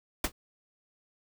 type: noise with exponential decay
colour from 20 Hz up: pink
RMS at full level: -21 dBFS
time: 0.24-0.32 s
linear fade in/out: 5 ms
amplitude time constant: 16 ms
effects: none